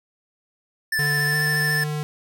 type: tone with vibrato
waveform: square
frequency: 1760 Hz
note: A6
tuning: in tune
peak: -21 dBFS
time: 0.92-1.84 s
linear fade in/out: 5 ms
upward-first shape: sine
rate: 14 Hz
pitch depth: 20 cents each way
type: tone with pitch glide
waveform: square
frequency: 146.83 to 150.44 Hz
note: D3 to D3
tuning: 0 to +42 cents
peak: -25 dBFS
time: 0.99-2.03 s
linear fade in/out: 0 ms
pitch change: +42 cents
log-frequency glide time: 1.28-1.36 s
effects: none